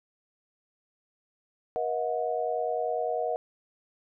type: tone cluster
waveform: sine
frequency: 478.9 / 636 / 726 Hz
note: A#4 / D#5 / F#5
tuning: +47 / +38 / -33 cents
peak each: -31 dBFS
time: 1.76-3.36 s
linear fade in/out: 0 ms
effects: none